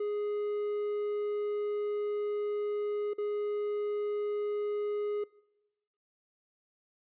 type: tone with dropouts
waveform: triangle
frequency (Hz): 415.3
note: G#4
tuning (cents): 0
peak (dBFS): -28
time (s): 0-5.24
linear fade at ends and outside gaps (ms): 5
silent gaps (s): 3.135-3.182
effects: noise-tail reverb RT60 1.0 s tail -23 dB re dry + resampled to 8000 Hz